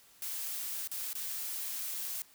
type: noise with dropouts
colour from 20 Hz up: blue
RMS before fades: -38 dBFS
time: 0.22-2.22 s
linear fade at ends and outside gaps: 1 ms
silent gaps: 0.874-0.914 / 1.131-1.152 s
effects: white hiss -61 dBFS RMS until 2.34 s